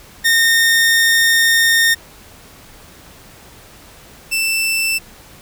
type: tone pair in turn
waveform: sawtooth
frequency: 1833 / 2663 Hz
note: A#6 / E7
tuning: -30 / +17 cents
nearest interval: tritone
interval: 647 cents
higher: second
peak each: -7 / -12 dBFS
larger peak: first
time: 0.24-1.95 / 4.31-4.99 s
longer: first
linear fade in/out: 20 ms
effects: pink hiss -42 dBFS RMS until 5.41 s